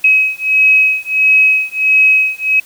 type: beating tone pair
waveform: sine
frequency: 2549 / 2550.5 Hz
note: D#7 / D#7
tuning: +41 / +42 cents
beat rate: 1.5 Hz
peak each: -11 dBFS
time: 0.04-2.6 s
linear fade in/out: 5 ms
effects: white hiss -42 dBFS RMS until 2.65 s